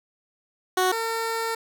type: tone pair in turn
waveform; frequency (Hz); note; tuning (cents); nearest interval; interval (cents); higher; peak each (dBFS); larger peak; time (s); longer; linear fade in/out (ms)
15% pulse; 370 / 453.9; F#4 / A#4; 0 / -46; major third; 354; second; -13 / -19; first; 0.77-0.92 / 0.92-1.55; second; 5
effects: none